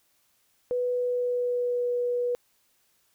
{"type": "tone with pitch glide", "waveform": "sine", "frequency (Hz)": [493.9, 487.4], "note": ["B4", "B4"], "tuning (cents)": [0, -23], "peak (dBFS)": -24, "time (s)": [0.71, 2.35], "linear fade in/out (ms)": 0, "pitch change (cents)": -23, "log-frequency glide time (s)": [0.91, 1.89], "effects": ["white hiss -68 dBFS RMS until 3.14 s"]}